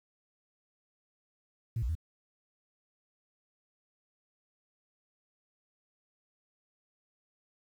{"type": "tone with pitch steps", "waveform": "sine", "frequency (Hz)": [114, 59.3, 81.4], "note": ["A#2", "A#1", "E2"], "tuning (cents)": [-38, 30, -21], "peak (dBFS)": -28, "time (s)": [1.76, 1.952], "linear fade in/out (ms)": 5, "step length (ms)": 64, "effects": ["tanh soft clip ceiling -25 dBFS", "10-bit"]}